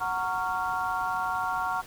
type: chord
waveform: sine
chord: Gb major seventh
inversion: none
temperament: just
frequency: 740 / 925 / 1110 / 1387.5 Hz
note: Gb5 / Bb5 / Db6 / F6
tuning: 0 / -14 / +2 / -12 cents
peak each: -32 dBFS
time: 0-1.82 s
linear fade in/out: 20 ms
effects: pink hiss -47 dBFS RMS until 1.86 s